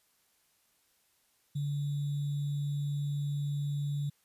sine tone with sample-and-hold, 143.9 Hz, D3, 35 cents flat, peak -30 dBFS, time 1.55-4.1 s, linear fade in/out 10 ms, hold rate 3675 Hz, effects white hiss -71 dBFS RMS until 4.24 s + resampled to 32000 Hz

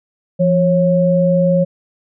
sine tone pair together, 172.3 / 547 Hz, F3 / C#5, -23 / -23 cents, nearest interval octave + minor sixth, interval 2000 cents, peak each -13 dBFS, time 0.39-1.65 s, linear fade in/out 20 ms, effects none

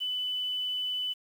sine tone with quantisation, 2996 Hz, F#7, 21 cents sharp, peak -29 dBFS, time 0-1.14 s, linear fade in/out 20 ms, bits 9, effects none

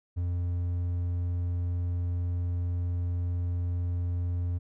triangle tone, 87.8 Hz, F2, 10 cents sharp, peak -25 dBFS, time 0.16-4.59 s, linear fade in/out 20 ms, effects none

